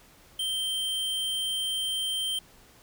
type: tone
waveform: square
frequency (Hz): 3136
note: G7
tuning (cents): 0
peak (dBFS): -28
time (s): 0.39-2.39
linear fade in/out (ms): 5
effects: pink hiss -56 dBFS RMS until 2.82 s